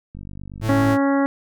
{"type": "click train", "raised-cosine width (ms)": 5, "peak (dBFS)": -24, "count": 39, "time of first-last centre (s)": [0.15, 0.927], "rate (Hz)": 48.9}
{"type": "tone", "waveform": "45% pulse", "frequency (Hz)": 110, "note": "A2", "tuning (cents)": 0, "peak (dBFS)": -20, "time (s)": [0.61, 0.98], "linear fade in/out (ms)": 50}
{"type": "harmonic tone", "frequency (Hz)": 277.2, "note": "C#4", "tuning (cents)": 0, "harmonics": [1, 2, 3, 4, 5, 6, 7], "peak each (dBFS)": [-17, -23, -27, -29, -31, -33, -34], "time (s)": [0.69, 1.26], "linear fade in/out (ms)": 0}
{"effects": []}